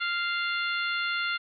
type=harmonic tone with a mistuned harmonic; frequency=696 Hz; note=F5; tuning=6 cents flat; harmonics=2 / 3 / 4 / 5 / 6; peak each=-29 / -33 / -35 / -37 / -39 dBFS; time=0-1.38 s; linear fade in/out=20 ms; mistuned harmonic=6; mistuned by=+16 cents; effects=none